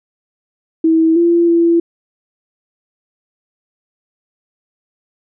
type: tone with pitch steps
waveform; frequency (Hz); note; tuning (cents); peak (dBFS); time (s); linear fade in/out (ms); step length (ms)
sine; 323.8 / 341.2 / 337.4; E4 / F4 / E4; -31 / -40 / +40; -8; 0.84-1.8; 5; 320
effects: none